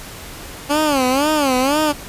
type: tone with vibrato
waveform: 15% pulse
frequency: 279.9 Hz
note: C#4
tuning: 17 cents sharp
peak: -8 dBFS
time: 0.69-1.93 s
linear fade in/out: 20 ms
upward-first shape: sine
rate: 2 Hz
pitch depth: 180 cents each way
effects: pink hiss -34 dBFS RMS until 2.08 s + resampled to 32000 Hz